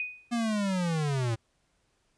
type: tone with exponential decay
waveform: sine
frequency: 2489 Hz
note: D#7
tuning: in tune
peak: -27 dBFS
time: 0-0.32 s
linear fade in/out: 1 ms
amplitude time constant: 69 ms
type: linear sweep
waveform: square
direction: down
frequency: 240.8 to 110 Hz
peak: -27 dBFS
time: 0.31-1.36 s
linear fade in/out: 20 ms
effects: pink hiss -72 dBFS RMS until 2.17 s + resampled to 22050 Hz